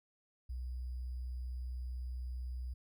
sine tone with sample-and-hold, 62.2 Hz, B1, 13 cents sharp, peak -38 dBFS, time 0.49-2.74 s, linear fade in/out 10 ms, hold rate 4900 Hz, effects none

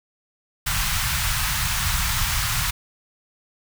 pink band-stop noise, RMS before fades -23 dBFS, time 0.66-2.71 s, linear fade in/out 10 ms, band 140 to 1000 Hz, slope 24 dB/octave, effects none

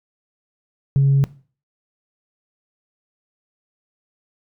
sine tone, 138 Hz, C#3, 7 cents flat, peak -10 dBFS, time 0.96-1.24 s, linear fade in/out 0 ms, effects noise-tail reverb RT60 0.4 s tail -19 dB re dry + tanh soft clip ceiling -9 dBFS

